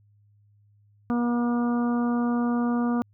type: harmonic tone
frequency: 239.5 Hz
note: A#3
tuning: 47 cents sharp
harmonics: 1 / 2 / 3 / 4 / 5 / 6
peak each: -22 / -34 / -35 / -38 / -36 / -42 dBFS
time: 1.1-3.02 s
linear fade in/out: 0 ms
effects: added 103 Hz sine -57 dBFS peak until 3.13 s